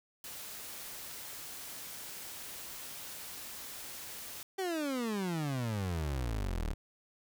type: noise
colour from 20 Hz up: white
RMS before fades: -45 dBFS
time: 0.24-4.43 s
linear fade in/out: 2 ms
type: exponential sweep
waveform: 30% pulse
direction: down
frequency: 392.1 to 34.65 Hz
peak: -30 dBFS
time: 4.58-6.74 s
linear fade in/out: 10 ms
effects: none